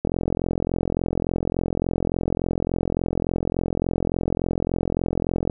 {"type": "click train", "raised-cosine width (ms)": 2, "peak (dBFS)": -9, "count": 238, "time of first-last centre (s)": [0.05, 5.498], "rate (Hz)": 43.5, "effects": []}